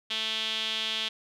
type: tone with band-pass filter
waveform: sawtooth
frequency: 220 Hz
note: A3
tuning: in tune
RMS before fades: -31 dBFS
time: 0.1-1.09 s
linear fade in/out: 10 ms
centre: 3300 Hz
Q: 5.4
effects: none